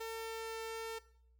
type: tone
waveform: sawtooth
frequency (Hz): 449.9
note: A4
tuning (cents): +39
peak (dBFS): -36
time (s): 0-0.99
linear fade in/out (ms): 10
effects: noise-tail reverb RT60 0.6 s tail -17 dB re dry + added 60 Hz sine -64 dBFS peak until 1.39 s